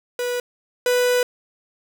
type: tone pair in turn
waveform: 45% pulse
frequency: 490 / 494.3 Hz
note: B4 / B4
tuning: -14 / +1 cents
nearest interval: unison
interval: 15 cents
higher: second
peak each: -22 / -16 dBFS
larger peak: second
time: 0.19-0.4 / 0.86-1.23 s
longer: second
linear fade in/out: 2 ms
effects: none